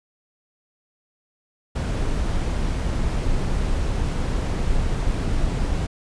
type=noise; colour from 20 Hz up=brown; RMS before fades=-22 dBFS; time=1.75-5.87 s; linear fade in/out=10 ms; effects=resampled to 22050 Hz